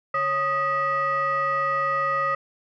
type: tone with frequency modulation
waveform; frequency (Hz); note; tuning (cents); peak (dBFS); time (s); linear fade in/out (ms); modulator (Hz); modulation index
sine; 1244.5; D#6; 0; -20; 0.14-2.35; 5; 694; 0.82
effects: tanh soft clip ceiling -16 dBFS